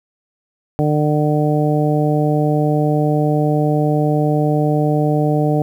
harmonic tone, 150 Hz, D3, 37 cents sharp, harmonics 1 / 2 / 3 / 4 / 5, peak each -16 / -19 / -21 / -22 / -23 dBFS, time 0.79-5.62 s, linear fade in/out 0 ms, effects 8-bit

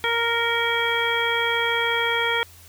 harmonic tone with a mistuned harmonic, 466.2 Hz, A#4, in tune, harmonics 1 / 2 / 3 / 4 / 5 / 7, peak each -27 / -27 / -27 / -27 / -27 / -27 dBFS, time 0.04-2.43 s, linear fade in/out 0 ms, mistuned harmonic 5, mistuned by -25 cents, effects added 86 Hz sine -49 dBFS peak until 2.68 s + white hiss -49 dBFS RMS until 2.68 s

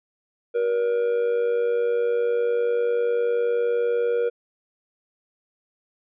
triangle tone with amplitude modulation, 475.1 Hz, A#4, 33 cents sharp, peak -15 dBFS, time 0.54-4.3 s, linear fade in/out 20 ms, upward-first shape sine, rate 99.9 Hz, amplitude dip 60%, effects resampled to 8000 Hz

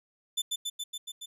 sawtooth tone with echo, 3520 Hz, A7, in tune, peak -24 dBFS, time 0.37-0.42 s, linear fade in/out 10 ms, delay 140 ms, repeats 6, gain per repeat -2 dB, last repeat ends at 1.26 s, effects resampled to 32000 Hz

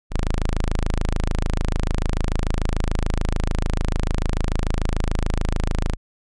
sawtooth tone, 26.82 Hz, A0, 43 cents flat, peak -15 dBFS, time 0.1-5.97 s, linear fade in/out 50 ms, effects resampled to 22050 Hz

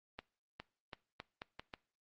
accelerating click train, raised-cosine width 0.3 ms, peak -28 dBFS, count 7, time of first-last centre 0.19-1.738 s, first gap 410 ms, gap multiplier 0.81, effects noise-tail reverb RT60 0.4 s tail -22 dB re dry + Opus 32 kbps

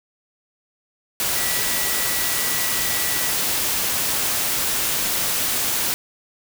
sine tone in noise, 1948 Hz, B6, 24 cents flat, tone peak -31 dBFS, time 1.36-3.31 s, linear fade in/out 0 ms, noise white, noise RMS -22 dBFS, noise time 1.2-5.94 s, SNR -12 dB, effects none

